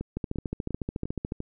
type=two click trains; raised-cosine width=3 ms; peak=-20 / -17 dBFS; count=5 / 17; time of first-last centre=0.01-1.404 / 0.17-1.321 s; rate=2.87 / 13.9 Hz; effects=none